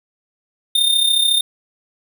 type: tone with amplitude modulation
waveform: square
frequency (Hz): 3633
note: A#7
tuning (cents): -45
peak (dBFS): -11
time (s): 0.75-1.41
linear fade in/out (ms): 5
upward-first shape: sine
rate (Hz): 33.9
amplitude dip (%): 60
effects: none